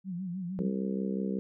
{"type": "tone with vibrato", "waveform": "sine", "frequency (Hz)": 181.7, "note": "F#3", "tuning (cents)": -31, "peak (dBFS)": -33, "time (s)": [0.04, 0.73], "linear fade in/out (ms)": 50, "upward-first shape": "sine", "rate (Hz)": 6.5, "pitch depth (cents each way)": 100}
{"type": "harmonic tone", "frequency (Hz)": 65.41, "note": "C2", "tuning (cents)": 0, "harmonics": [3, 4, 5, 6, 7, 8], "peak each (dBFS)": [-31, -39, -41, -39, -39, -46], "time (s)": [0.59, 1.39], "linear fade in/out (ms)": 0}
{"effects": []}